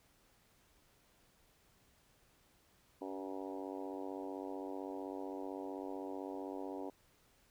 harmonic tone with a mistuned harmonic, 95.7 Hz, G2, 41 cents flat, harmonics 3 / 4 / 5 / 6 / 7 / 8 / 9 / 10, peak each -45 / -47 / -49 / -51 / -52 / -53 / -54 / -55 dBFS, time 3.01-6.9 s, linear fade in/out 5 ms, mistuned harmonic 3, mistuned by -17 cents, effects pink hiss -70 dBFS RMS until 7.5 s

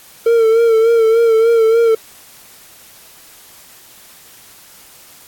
triangle tone with vibrato, 454.4 Hz, A#4, 44 cents flat, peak -6 dBFS, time 0.26-1.95 s, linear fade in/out 5 ms, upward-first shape sine, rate 3.4 Hz, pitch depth 45 cents each way, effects white hiss -42 dBFS RMS until 5.27 s + AAC 64 kbps

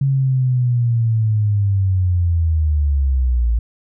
sine linear sweep, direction down, 138.3 to 55.5 Hz, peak -13 dBFS, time 0.01-3.59 s, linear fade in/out 5 ms, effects none

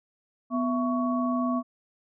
sine tone cluster, 248.3 / 666 / 1118 Hz, B3 / E5 / C#6, +9 / +18 / +14 cents, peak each -25 / -32 / -31 dBFS, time 0.5-1.63 s, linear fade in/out 50 ms, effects none

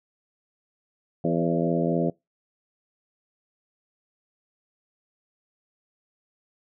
harmonic tone with a mistuned harmonic, 84 Hz, E2, 33 cents sharp, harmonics 2 / 3 / 4 / 5 / 6 / 7 / 8, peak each -26 / -28 / -29 / -30 / -31 / -31 / -32 dBFS, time 1.24-2.1 s, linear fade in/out 5 ms, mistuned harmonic 6, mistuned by +28 cents, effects noise-tail reverb RT60 0.2 s tail -24 dB re dry

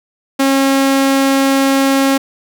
sawtooth tone, 271.7 Hz, C#4, 35 cents flat, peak -6 dBFS, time 0.39-2.18 s, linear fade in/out 10 ms, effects none

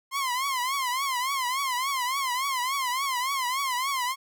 sawtooth tone with vibrato, 1046.5 Hz, C6, in tune, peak -22 dBFS, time 0.11-4.16 s, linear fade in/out 50 ms, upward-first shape triangle, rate 3.5 Hz, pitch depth 150 cents each way, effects none

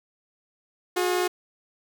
sawtooth tone pair together, 360 / 417.5 Hz, F#4 / G#4, -47 / +9 cents, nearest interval minor third, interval 256 cents, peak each -19 / -26 dBFS, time 0.96-1.28 s, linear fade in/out 10 ms, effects 8-bit

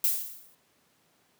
violet noise with exponential decay, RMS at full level -22 dBFS, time 0.04-0.55 s, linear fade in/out 2 ms, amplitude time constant 110 ms, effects pink hiss -67 dBFS RMS until 1.39 s + high-pass 150 Hz 12 dB/octave

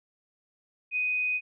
sine tone, 2496 Hz, D#7, 5 cents sharp, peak -25 dBFS, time 0.91-1.41 s, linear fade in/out 50 ms, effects none

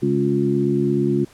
harmonic tone with a mistuned harmonic, 69.3 Hz, C#2, in tune, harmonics 2 / 3 / 4 / 5, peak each -23 / -22 / -23 / -20 dBFS, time 0.02-1.25 s, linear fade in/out 10 ms, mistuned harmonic 5, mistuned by +38 cents, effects pink hiss -50 dBFS RMS until 1.33 s + low-pass 11000 Hz 12 dB/octave

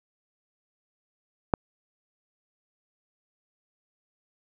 click, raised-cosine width 1 ms, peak -6 dBFS, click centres 1.538 s, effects none

